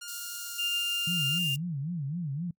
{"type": "tone with pitch glide", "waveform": "10% pulse", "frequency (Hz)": [1412, 1399], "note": ["F6", "F6"], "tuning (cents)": [19, 3], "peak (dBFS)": -31, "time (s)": [0.01, 1.39], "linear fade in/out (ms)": 10, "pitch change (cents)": -16, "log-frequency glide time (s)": [0.38, 0.98]}
{"type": "high-pass noise", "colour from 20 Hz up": "pink", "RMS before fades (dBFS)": -41, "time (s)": [0.08, 1.56], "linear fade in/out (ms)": 0, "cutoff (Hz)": 5700, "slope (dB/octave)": 24}
{"type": "tone", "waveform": "sine", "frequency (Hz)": 2800, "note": "F7", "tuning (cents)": 4, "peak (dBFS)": -27, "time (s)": [0.58, 1.56], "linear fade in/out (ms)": 20}
{"type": "tone with vibrato", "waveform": "sine", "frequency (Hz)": 155.56, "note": "D#3", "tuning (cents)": 0, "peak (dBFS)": -30, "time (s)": [1.07, 2.51], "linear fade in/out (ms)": 5, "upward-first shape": "sine", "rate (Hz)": 3.8, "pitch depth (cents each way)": 240}
{"effects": ["noise-tail reverb RT60 0.1 s tail -25 dB re dry"]}